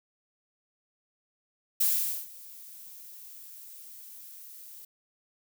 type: noise with ADSR envelope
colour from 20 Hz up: violet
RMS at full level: -24 dBFS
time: 1.8-4.85 s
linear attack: 11 ms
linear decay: 450 ms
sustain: -23 dB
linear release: 4 ms
effects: none